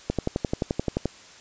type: click train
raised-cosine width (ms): 2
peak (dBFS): -10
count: 12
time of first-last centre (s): 0.1-1.057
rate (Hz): 11.5
effects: white hiss -48 dBFS RMS until 1.4 s + resampled to 16000 Hz

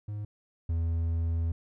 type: tone pair in turn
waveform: triangle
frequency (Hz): 104.4 / 82.86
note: G#2 / E2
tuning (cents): +10 / +9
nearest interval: major third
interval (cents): 401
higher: first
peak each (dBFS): -31 / -24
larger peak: second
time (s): 0.08-0.25 / 0.69-1.52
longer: second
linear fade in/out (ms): 5
effects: none

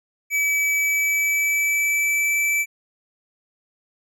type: tone with pitch glide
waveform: square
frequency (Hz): 2293 to 2318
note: D7 to D7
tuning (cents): -42 to -23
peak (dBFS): -19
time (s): 0.3-2.66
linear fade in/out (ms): 50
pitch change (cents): +19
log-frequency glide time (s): 0.74-2.39
effects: none

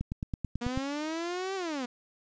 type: click train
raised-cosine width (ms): 5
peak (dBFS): -20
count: 8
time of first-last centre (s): 0.01-0.775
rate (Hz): 9.15
type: linear two-way sweep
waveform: sawtooth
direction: up then down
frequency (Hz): 236.4 to 392 to 236.4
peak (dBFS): -28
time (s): 0.61-1.86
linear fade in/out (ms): 10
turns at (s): 1.55
effects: resampled to 16000 Hz + 9-bit

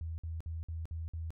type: tone bursts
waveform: sine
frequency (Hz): 81.6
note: E2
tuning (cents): -17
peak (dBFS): -36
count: 6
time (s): 0.01-1.305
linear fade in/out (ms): 0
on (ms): 170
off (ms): 55
effects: none

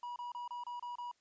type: tone bursts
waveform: triangle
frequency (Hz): 968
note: B5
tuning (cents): -35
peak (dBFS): -38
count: 7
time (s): 0.03-1.114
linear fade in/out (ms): 2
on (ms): 130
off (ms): 29
effects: white hiss -75 dBFS RMS until 1.2 s + resampled to 16000 Hz

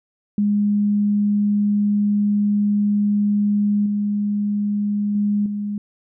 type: tone with level steps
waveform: sine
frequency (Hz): 205.9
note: G#3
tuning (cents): -15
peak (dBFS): -15 / -18 / -16 / -22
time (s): 0.38-5.78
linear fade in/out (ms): 2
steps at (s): 3.86 / 5.15 / 5.46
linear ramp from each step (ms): 2
effects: none

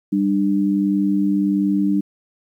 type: tone pair together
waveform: sine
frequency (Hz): 196.8 / 298.2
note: G3 / D4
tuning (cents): +7 / +27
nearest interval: perfect fifth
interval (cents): 720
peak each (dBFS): -18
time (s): 0.12-2.01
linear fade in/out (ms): 10
effects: 9-bit

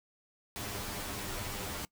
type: noise with comb filter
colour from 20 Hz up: pink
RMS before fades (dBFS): -39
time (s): 0.56-1.85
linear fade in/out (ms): 0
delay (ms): 10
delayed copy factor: +0.75
effects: noise-tail reverb RT60 0.1 s tail -22 dB re dry

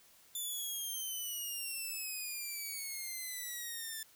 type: exponential sweep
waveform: 5% pulse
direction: down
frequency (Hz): 3528 to 1760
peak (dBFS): -30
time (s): 0.35-4.03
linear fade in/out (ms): 2
effects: white hiss -63 dBFS RMS until 4.15 s

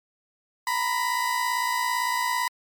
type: tone pair together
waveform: 30% pulse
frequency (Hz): 939.2 / 997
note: A#5 / B5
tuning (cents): +13 / +16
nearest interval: minor second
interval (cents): 103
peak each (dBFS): -26 / -22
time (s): 0.67-2.48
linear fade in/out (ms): 2
effects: MP3 96 kbps

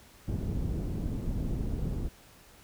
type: low-pass noise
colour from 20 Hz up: pink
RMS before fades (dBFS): -32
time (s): 0.27-2.09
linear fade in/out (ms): 20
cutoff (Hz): 250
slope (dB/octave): 12
effects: pink hiss -56 dBFS RMS until 2.63 s

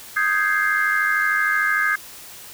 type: chord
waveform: sine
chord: Ab major seventh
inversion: second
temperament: equal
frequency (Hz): 1244.5 / 1568 / 1661.2 / 2093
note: Eb6 / G6 / Ab6 / C7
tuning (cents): 0 / 0 / 0 / 0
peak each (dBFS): -24 / -22 / -21 / -25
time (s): 0.16-1.96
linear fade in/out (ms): 10
effects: white hiss -40 dBFS RMS until 2.53 s

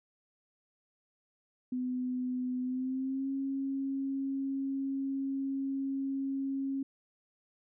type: tone with pitch glide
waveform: sine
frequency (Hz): 252 to 271.7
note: B3 to C#4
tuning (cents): +35 to -35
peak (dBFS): -31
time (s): 1.72-6.83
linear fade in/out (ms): 5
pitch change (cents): +130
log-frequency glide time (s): 2.61-3.3
effects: none

